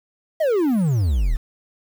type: exponential sweep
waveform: triangle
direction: down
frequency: 667 to 33.14 Hz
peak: -14 dBFS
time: 0.4-1.37 s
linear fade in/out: 10 ms
effects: 7-bit